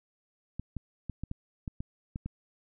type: clicks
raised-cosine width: 5 ms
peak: -23 dBFS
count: 9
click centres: 0.596 / 0.767 / 1.097 / 1.236 / 1.314 / 1.678 / 1.805 / 2.159 / 2.26 s
effects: none